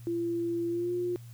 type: tone with pitch glide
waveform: sine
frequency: 340 to 354.4 Hz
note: F4 to F4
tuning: -46 to +25 cents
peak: -28 dBFS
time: 0.07-1.16 s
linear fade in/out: 0 ms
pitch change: +71 cents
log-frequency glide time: 0.69-0.93 s
effects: added 118 Hz sine -44 dBFS peak until 1.33 s + white hiss -60 dBFS RMS until 1.33 s